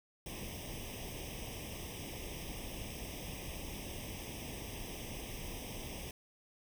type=noise with comb filter; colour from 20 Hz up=pink; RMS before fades=-44 dBFS; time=0.26-6.11 s; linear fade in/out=2 ms; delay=0.35 ms; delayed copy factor=+0.95; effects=none